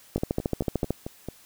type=two click trains; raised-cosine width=2 ms; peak=-19 / -11 dBFS; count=6 / 11; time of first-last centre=0.18-1.286 / 0.16-0.906 s; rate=4.52 / 13.4 Hz; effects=white hiss -54 dBFS RMS until 1.45 s